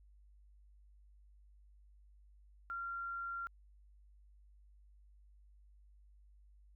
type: tone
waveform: sine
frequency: 1380 Hz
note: F6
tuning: 21 cents flat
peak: -39 dBFS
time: 2.7-3.47 s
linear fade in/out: 0 ms
effects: added 50 Hz sine -60 dBFS peak until 6.75 s